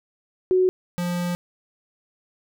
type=tone pair in turn; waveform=sine / square; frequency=370 / 175.83 Hz; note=F#4 / F3; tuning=0 / +12 cents; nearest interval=octave + minor second; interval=1288 cents; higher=first; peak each=-15 / -24 dBFS; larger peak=first; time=0.51-0.69 / 0.98-1.35 s; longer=second; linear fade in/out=0 ms; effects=none